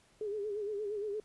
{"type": "tone with vibrato", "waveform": "sine", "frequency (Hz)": 415.3, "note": "G#4", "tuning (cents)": 0, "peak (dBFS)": -34, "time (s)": [0.21, 1.2], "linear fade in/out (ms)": 2, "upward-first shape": "sine", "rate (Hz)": 8.6, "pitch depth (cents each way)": 74, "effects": ["pink hiss -66 dBFS RMS until 1.24 s", "resampled to 24000 Hz"]}